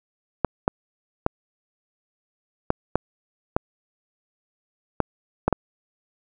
clicks, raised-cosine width 1 ms, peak -4 dBFS, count 9, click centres 0.447 / 0.679 / 1.264 / 2.704 / 2.956 / 3.565 / 5.003 / 5.48 / 5.527 s, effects none

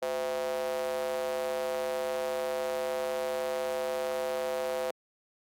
square tone with high-pass filter, 73 Hz, D2, 10 cents flat, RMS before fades -32 dBFS, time 0.02-4.91 s, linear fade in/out 5 ms, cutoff 550 Hz, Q 5.7, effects AAC 64 kbps

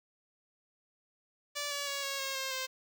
5% pulse tone with pitch steps, 580 / 570 / 560.2 / 550.6 / 541.2 / 531.9 / 522.7 Hz, D5 / C#5 / C#5 / C#5 / C#5 / C5 / C5, -22 / +48 / +18 / -12 / -42 / +28 / -2 cents, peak -23 dBFS, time 1.55-2.67 s, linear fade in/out 20 ms, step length 160 ms, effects none

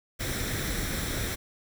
pink noise with comb filter, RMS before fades -31 dBFS, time 0.19-1.36 s, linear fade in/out 20 ms, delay 0.53 ms, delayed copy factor +0.55, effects none

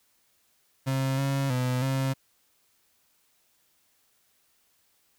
35% pulse tone with pitch steps, 133.8 / 137.4 / 126.3 / 133.9 Hz, C3 / C#3 / B2 / C3, +39 / -15 / +39 / +40 cents, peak -23 dBFS, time 0.86-2.14 s, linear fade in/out 20 ms, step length 320 ms, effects white hiss -68 dBFS RMS until 5.18 s

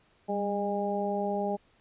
harmonic tone with a mistuned harmonic, 203.4 Hz, G#3, 36 cents flat, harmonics 1 / 2 / 3 / 4, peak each -33 / -33 / -33 / -33 dBFS, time 0.28-1.57 s, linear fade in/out 20 ms, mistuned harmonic 1, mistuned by -36 cents, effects pink hiss -65 dBFS RMS until 1.8 s + resampled to 8000 Hz

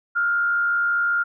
sine tone with frequency modulation, 1404 Hz, F6, 9 cents sharp, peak -18 dBFS, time 0.15-1.24 s, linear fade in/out 20 ms, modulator 73.3 Hz, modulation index 0.41, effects none

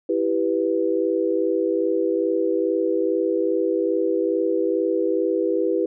sine chord, E minor, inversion none, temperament equal, 329.6 / 392 / 493.9 Hz, E4 / G4 / B4, 0 / 0 / 0 cents, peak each -23 dBFS, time 0.09-5.86 s, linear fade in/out 5 ms, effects none

